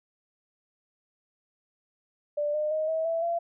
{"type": "tone with pitch steps", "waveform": "sine", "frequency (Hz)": [589, 606.3, 624, 642.3, 661.1, 680.5], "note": ["D5", "D#5", "D#5", "E5", "E5", "F5"], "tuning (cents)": [5, -45, 5, -45, 5, -45], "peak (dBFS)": -25, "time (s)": [2.37, 3.39], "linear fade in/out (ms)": 10, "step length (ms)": 170, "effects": []}